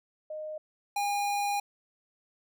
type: tone pair in turn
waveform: sine / square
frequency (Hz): 617 / 813.4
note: D#5 / G#5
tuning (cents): -15 / -36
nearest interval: perfect fourth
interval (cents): 479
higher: second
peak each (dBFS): -35 / -28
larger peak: second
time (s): 0.3-0.58 / 0.96-1.6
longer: second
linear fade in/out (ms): 5
effects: none